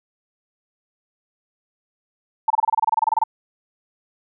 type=tone bursts; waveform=sine; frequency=890 Hz; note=A5; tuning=20 cents sharp; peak=-13 dBFS; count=16; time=2.48-3.238 s; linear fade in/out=5 ms; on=23 ms; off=26 ms; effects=none